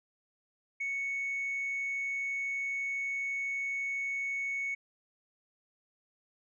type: tone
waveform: sine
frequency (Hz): 2217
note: C#7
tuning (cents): 0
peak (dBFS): -30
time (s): 0.8-4.75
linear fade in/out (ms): 10
effects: tanh soft clip ceiling -29 dBFS